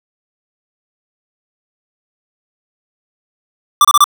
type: tone bursts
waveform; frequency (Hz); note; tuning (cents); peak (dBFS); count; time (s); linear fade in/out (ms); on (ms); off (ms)
square; 1174.7; D6; 0; -5; 4; 3.81-4.042; 2; 37; 28
effects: none